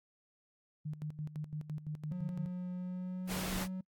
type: tone with tremolo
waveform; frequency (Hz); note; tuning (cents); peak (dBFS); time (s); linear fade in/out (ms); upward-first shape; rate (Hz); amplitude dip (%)
sine; 151.9; D#3; -41; -36; 0.85-2.5; 10; square; 5.9; 75
type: tone with pitch glide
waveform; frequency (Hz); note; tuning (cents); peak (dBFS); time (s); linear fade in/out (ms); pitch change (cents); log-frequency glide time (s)
triangle; 180.3 to 186.23; F#3 to F#3; -45 to +11; -35; 2.11-3.81; 5; +56; 2.71-3.58
type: noise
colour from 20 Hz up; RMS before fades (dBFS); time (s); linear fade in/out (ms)
pink; -39; 3.27-3.68; 50
effects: noise-tail reverb RT60 0.1 s tail -25 dB re dry + AAC 64 kbps